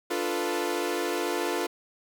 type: chord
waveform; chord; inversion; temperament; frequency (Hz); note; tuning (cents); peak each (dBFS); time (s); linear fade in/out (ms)
sawtooth; B half-diminished seventh; first; equal; 293.7 / 349.2 / 440 / 493.9; D4 / F4 / A4 / B4; 0 / 0 / 0 / 0; -31 / -26 / -29 / -30; 0.1-1.67; 10
effects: none